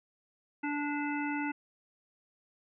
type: harmonic tone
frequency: 291.6 Hz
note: D4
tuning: 12 cents flat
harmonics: 1 / 3 / 5 / 7 / 9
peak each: -33 / -38 / -40 / -41 / -43 dBFS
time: 0.63-1.52 s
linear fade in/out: 10 ms
effects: none